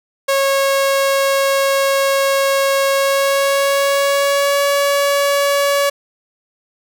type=tone with pitch glide; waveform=sawtooth; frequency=548 to 565.4 Hz; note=C#5 to C#5; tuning=-20 to +34 cents; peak=-9 dBFS; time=0.28-5.9 s; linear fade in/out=10 ms; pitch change=+54 cents; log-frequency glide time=2.92-4.63 s; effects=none